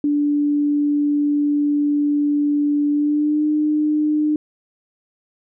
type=tone with pitch glide; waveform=sine; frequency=291.8 to 302.4 Hz; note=D4 to D#4; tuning=-11 to -49 cents; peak=-15 dBFS; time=0.04-4.36 s; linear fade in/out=2 ms; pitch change=+62 cents; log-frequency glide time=2.9-3.44 s; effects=none